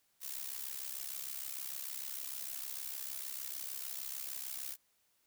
blue noise with amplitude modulation, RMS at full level -39 dBFS, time 0.2-4.77 s, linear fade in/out 50 ms, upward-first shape sine, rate 66.6 Hz, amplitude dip 80%, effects white hiss -75 dBFS RMS until 5.26 s

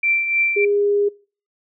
sine tone with tremolo, 2349 Hz, D7, in tune, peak -14 dBFS, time 0.03-0.65 s, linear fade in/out 5 ms, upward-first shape triangle, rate 3.3 Hz, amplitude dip 60%
sine tone, 407.9 Hz, G#4, 31 cents flat, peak -15 dBFS, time 0.56-1.09 s, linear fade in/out 10 ms
effects noise-tail reverb RT60 0.4 s tail -24 dB re dry

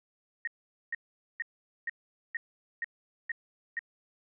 sine tone bursts, 1864.7 Hz, A#6, in tune, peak -30 dBFS, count 8, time 0.45-3.792 s, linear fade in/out 2 ms, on 24 ms, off 450 ms, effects none

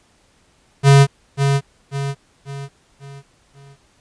square tone with echo, 139.1 Hz, C#3, 6 cents sharp, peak -7 dBFS, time 0.83-1.07 s, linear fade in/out 50 ms, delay 540 ms, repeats 5, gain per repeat -7 dB, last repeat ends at 3.77 s, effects pink hiss -57 dBFS RMS until 4 s + resampled to 22050 Hz

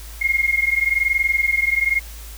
sine tone pair together, 2133 / 2154 Hz, C7 / C7, +33 / +50 cents, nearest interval unison, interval 17 cents, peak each -19 dBFS, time 0.21-2 s, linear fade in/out 10 ms, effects added 54 Hz sine -34 dBFS peak until 2.37 s + white hiss -41 dBFS RMS until 2.37 s

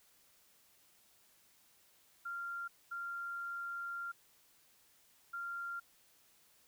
sine tone bursts at uneven times, 1388 Hz, F6, 11 cents flat, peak -39 dBFS, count 3, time 2.25-2.68 / 2.91-4.12 / 5.33-5.8 s, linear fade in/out 10 ms, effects white hiss -68 dBFS RMS until 6.67 s

